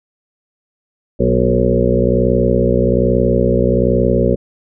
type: harmonic tone with a mistuned harmonic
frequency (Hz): 61.2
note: B1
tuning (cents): -15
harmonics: 1 / 2 / 3 / 4 / 6 / 7 / 8 / 9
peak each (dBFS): -19 / -19 / -19 / -19 / -19 / -19 / -19 / -19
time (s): 1.19-4.36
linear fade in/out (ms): 20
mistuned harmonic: 3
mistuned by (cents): +42
effects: none